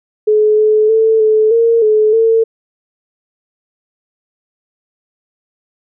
sine tone with pitch steps, 426.6 / 429.5 / 443.8 / 433.4 / 460.9 / 429.5 / 450.9 Hz, G#4 / A4 / A4 / A4 / A#4 / A4 / A4, +46 / -42 / +15 / -26 / -20 / -42 / +42 cents, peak -7 dBFS, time 0.27-2.44 s, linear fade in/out 10 ms, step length 310 ms, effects none

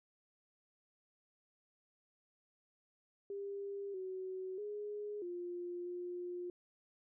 sine tone with pitch steps, 399.5 / 374.7 / 415.8 / 351.9 / 354.8 Hz, G4 / F#4 / G#4 / F4 / F4, +33 / +22 / +2 / +13 / +27 cents, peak -40 dBFS, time 3.3-6.5 s, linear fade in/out 2 ms, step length 640 ms, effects none

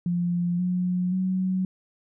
sine tone with pitch steps, 174.61 / 180.45 / 186.49 Hz, F3 / F#3 / F#3, 0 / -43 / +14 cents, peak -22 dBFS, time 0.06-1.65 s, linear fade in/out 2 ms, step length 530 ms, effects none

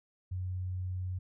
sine tone, 91.8 Hz, F#2, 13 cents flat, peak -33 dBFS, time 0.31-1.19 s, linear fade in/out 10 ms, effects none

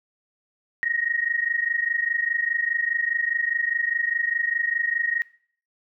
sine tone pair together, 1864.7 / 1889.6 Hz, A#6 / A#6, 0 / +23 cents, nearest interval unison, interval 23 cents, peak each -25 dBFS, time 0.83-5.22 s, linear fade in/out 0 ms, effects noise-tail reverb RT60 0.5 s tail -19 dB re dry

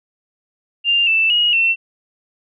sine tone with pitch steps, 2795 / 2653 / 2887 / 2698 Hz, F7 / E7 / F#7 / E7, +1 / +10 / -43 / +40 cents, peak -12 dBFS, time 0.84-1.76 s, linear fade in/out 50 ms, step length 230 ms, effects none

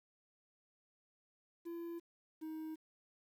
triangle tone pair in turn, 338.8 / 315.5 Hz, E4 / D#4, +48 / +24 cents, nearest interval minor second, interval 124 cents, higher first, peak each -40 / -40 dBFS, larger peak neither, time 1.65-2 / 2.41-2.76 s, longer neither, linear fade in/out 20 ms, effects 11-bit

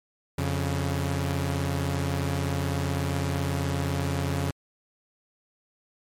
sawtooth tone pair together, 87.8 / 139.51 Hz, F2 / C#3, +10 / +11 cents, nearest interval minor sixth, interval 801 cents, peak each -24 dBFS, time 0.38-4.51 s, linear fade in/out 5 ms, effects MP3 64 kbps

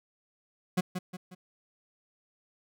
40% pulse tone with echo, 182.2 Hz, F#3, 26 cents flat, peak -23 dBFS, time 0.77-0.81 s, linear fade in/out 10 ms, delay 180 ms, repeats 3, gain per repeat -7 dB, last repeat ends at 1.35 s, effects none

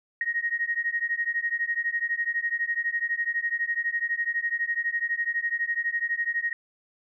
sine beating tone pair, 1869 / 1881 Hz, A#6 / A#6, +4 / +15 cents, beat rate 12 Hz, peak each -28 dBFS, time 0.21-6.53 s, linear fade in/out 2 ms, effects none

